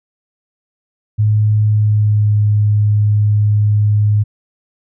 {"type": "tone with pitch glide", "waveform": "sine", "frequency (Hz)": [106.5, 104.79], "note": ["G#2", "G#2"], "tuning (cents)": [44, 16], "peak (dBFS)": -9, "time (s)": [1.18, 4.24], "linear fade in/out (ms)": 20, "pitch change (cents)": -28, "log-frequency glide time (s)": [1.66, 2.37], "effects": []}